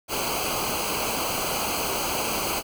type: noise with comb filter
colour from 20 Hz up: pink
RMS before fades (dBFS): -27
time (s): 0.08-2.63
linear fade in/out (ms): 50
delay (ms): 0.55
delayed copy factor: -0.8
effects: none